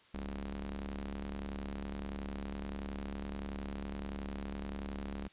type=ring-modulated tone; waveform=sawtooth; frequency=71.5 Hz; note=D2; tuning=46 cents flat; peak=-32 dBFS; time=0.14-5.28 s; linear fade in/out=5 ms; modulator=128 Hz; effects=white hiss -63 dBFS RMS until 5.32 s + resampled to 8000 Hz